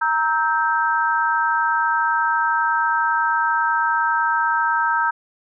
sine chord, E diminished, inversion second, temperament equal with one note detuned, 932.3 / 1298.1 / 1568 Hz, Bb5 / E6 / G6, 0 / -27 / 0 cents, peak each -20 / -22 / -21 dBFS, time 0.01-5.11 s, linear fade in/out 10 ms, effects none

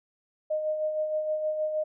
sine tone with tremolo, 617 Hz, D#5, 15 cents flat, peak -24 dBFS, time 0.5-1.84 s, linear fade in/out 10 ms, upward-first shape sine, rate 6.4 Hz, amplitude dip 45%, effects none

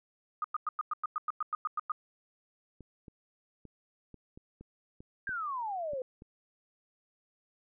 sine tone bursts, 1235 Hz, D#6, 13 cents flat, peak -29 dBFS, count 13, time 0.42-1.919 s, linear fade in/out 2 ms, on 23 ms, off 100 ms
clicks, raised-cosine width 3 ms, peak -36 dBFS, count 10, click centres 2.807 / 3.082 / 3.653 / 4.143 / 4.375 / 4.61 / 5.005 / 5.292 / 5.934 / 6.221 s
sine exponential sweep, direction down, 1627 to 496.5 Hz, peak -33 dBFS, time 5.27-6.02 s, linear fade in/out 2 ms
effects none

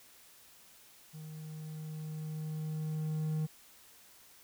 triangle tone with level ramp, 155.56 Hz, D#3, in tune, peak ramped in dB -42 to -28 dBFS, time 1.13-3.47 s, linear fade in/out 20 ms, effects white hiss -59 dBFS RMS until 4.43 s

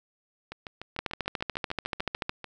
two click trains, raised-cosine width 0.3 ms, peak -13 / -22 dBFS, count 19 / 14, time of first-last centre 0.99-2.294 / 0.52-2.443 s, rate 13.8 / 6.76 Hz, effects none

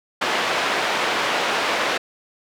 pink band-pass noise, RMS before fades -22 dBFS, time 0.21-1.98 s, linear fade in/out 10 ms, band 520 to 3400 Hz, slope 12 dB/octave, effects none

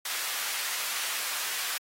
pink high-pass noise, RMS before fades -33 dBFS, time 0.05-1.78 s, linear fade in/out 5 ms, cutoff 1400 Hz, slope 12 dB/octave, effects AAC 48 kbps

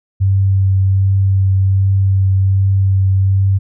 sine tone with vibrato, 96.5 Hz, G2, 27 cents flat, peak -9 dBFS, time 0.2-3.59 s, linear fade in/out 20 ms, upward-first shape triangle, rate 1.3 Hz, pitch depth 15 cents each way, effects none

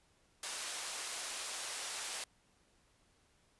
white band-pass noise, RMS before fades -42 dBFS, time 0.43-2.24 s, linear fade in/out 2 ms, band 510 to 10000 Hz, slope 12 dB/octave, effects pink hiss -71 dBFS RMS until 3.59 s + resampled to 24000 Hz

